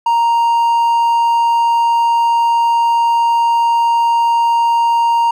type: tone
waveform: triangle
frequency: 932.3 Hz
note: A#5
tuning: in tune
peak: -8 dBFS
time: 0.06-5.31 s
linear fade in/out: 5 ms
effects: none